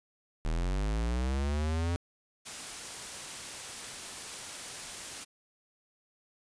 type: linear sweep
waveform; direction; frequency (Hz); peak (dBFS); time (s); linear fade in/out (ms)
square; up; 37.98 to 87.31; -29; 0.45-1.96; 0
type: noise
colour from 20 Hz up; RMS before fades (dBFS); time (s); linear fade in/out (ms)
white; -41; 2.45-5.25; 20
effects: resampled to 22050 Hz